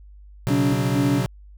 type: chord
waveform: square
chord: B suspended second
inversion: none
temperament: equal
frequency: 123.47 / 138.59 / 185 Hz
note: B2 / C#3 / F#3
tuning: 0 / 0 / 0 cents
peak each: -24 / -26 / -27 dBFS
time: 0.47-1.26 s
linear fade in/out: 0 ms
type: tone with tremolo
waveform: sine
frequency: 284.5 Hz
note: C#4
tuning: 45 cents sharp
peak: -19 dBFS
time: 0.5-1.21 s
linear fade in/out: 5 ms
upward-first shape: square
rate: 2.2 Hz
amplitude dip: 60%
type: clicks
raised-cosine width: 3 ms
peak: -24 / -27 dBFS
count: 2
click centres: 0.722 / 0.793 s
effects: added 50 Hz sine -42 dBFS peak until 1.57 s